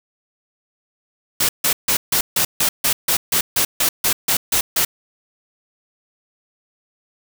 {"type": "noise bursts", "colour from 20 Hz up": "white", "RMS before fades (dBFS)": -17, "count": 15, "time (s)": [1.4, 4.85], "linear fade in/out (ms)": 5, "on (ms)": 90, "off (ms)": 150, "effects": []}